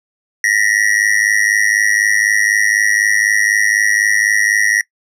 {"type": "tone with amplitude modulation", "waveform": "square", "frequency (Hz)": 1903, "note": "A#6", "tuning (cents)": 35, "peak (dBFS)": -8, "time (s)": [0.44, 4.81], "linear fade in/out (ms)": 2, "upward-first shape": "sine", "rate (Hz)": 104, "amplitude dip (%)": 100, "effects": ["noise-tail reverb RT60 0.1 s tail -22 dB re dry", "low-pass 10000 Hz 12 dB/octave"]}